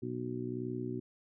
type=harmonic tone; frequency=61.74 Hz; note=B1; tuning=in tune; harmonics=2 / 3 / 4 / 5 / 6; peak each=-41 / -49 / -40 / -42 / -40 dBFS; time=0.02-1 s; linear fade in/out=10 ms; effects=none